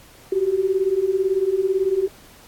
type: beating tone pair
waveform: sine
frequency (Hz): 369.7 / 387.7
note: F#4 / G4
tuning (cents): -1 / -19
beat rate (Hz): 18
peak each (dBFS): -22 / -19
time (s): 0.32-2.08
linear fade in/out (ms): 5
effects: pink hiss -48 dBFS RMS until 2.47 s + AAC 64 kbps